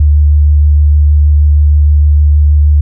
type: tone with vibrato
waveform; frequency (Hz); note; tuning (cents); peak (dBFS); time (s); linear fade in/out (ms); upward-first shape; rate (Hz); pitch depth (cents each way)
sine; 74; D2; +14; -3; 0-2.81; 5; triangle; 6.4; 15
effects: none